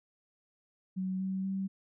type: tone with pitch steps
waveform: sine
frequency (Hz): 187.4 / 190.13 / 192.89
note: F#3 / F#3 / G3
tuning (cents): +22 / +47 / -28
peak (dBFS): -31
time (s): 0.96-1.68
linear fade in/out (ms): 20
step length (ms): 240
effects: none